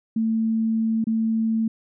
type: tone with dropouts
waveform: sine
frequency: 223.4 Hz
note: A3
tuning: 27 cents sharp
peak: -19 dBFS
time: 0.16-1.68 s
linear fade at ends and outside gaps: 5 ms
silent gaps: 1.042-1.069 s
effects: none